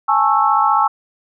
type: chord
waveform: sine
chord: A major seventh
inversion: third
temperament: just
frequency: 825 / 880 / 1100 / 1320 Hz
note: G#5 / A5 / C#6 / E6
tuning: -12 / 0 / -14 / +2 cents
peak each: -17 dBFS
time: 0.08-0.88 s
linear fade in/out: 10 ms
effects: none